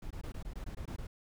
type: noise bursts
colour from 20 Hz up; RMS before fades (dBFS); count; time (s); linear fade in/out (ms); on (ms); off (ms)
brown; -41; 10; 0.02-1.07; 5; 87; 20
effects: none